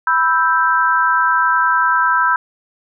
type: chord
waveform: sine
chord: E minor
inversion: second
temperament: equal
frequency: 987.8 / 1318.5 / 1568 Hz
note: B5 / E6 / G6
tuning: 0 / 0 / 0 cents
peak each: -16 dBFS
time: 0.07-2.36 s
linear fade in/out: 2 ms
effects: none